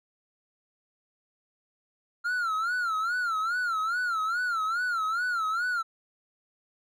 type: tone with vibrato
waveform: triangle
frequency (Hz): 1377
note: F6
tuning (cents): -25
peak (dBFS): -24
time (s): 2.24-5.83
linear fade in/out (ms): 20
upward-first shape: sine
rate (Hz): 2.4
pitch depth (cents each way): 140
effects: none